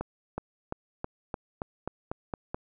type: accelerating click train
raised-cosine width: 1 ms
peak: -18 dBFS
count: 10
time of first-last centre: 0.01-2.545 s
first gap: 370 ms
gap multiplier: 0.93
effects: none